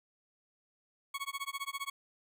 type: tone with tremolo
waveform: 20% pulse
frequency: 1108.7 Hz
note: C#6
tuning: in tune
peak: -29 dBFS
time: 1.14-1.9 s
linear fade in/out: 5 ms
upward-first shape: sine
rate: 15 Hz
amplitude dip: 100%
effects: none